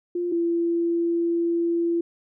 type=tone pair in turn; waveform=sine; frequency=350 / 339.1 Hz; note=F4 / E4; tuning=+4 / +49 cents; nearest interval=minor second; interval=55 cents; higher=first; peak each=-23 / -20 dBFS; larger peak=second; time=0.15-0.32 / 0.32-2.01 s; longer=second; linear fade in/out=5 ms; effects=none